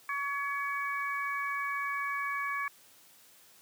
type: harmonic tone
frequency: 564 Hz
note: C#5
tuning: 30 cents sharp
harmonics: 2 / 3 / 4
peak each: -34 / -36 / -37 dBFS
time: 0.09-2.68 s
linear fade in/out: 2 ms
effects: white hiss -59 dBFS RMS until 3.61 s + high-pass 100 Hz 12 dB/octave